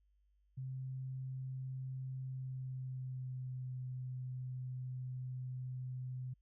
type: tone with pitch glide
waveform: sine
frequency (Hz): 130.81 to 127.6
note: C3 to C3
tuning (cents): 0 to -43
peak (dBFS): -40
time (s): 0.57-6.34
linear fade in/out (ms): 10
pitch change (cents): -43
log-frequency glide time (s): 2.2-3.74
effects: added 50 Hz sine -70 dBFS peak until 6.41 s